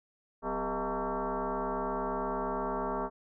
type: tone with frequency modulation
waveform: sine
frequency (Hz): 254.3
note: C4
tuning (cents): -49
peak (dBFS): -30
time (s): 0.42-3.1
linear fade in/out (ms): 50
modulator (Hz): 220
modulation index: 4.5
effects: none